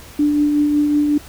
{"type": "tone with tremolo", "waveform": "sine", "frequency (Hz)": 294.5, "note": "D4", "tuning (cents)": 5, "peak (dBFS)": -11, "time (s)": [0.19, 1.18], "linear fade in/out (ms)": 5, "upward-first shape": "triangle", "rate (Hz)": 5.4, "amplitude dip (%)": 35, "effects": ["added 69 Hz sine -43 dBFS peak until 1.28 s", "pink hiss -40 dBFS RMS until 1.28 s"]}